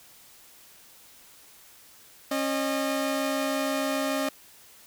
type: tone pair together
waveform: sawtooth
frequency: 272.2 / 611 Hz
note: C#4 / D#5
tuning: -31 / -32 cents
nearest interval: octave + major second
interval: 1399 cents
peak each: -24 / -25 dBFS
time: 2.31-4.29 s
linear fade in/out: 5 ms
effects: white hiss -53 dBFS RMS until 4.86 s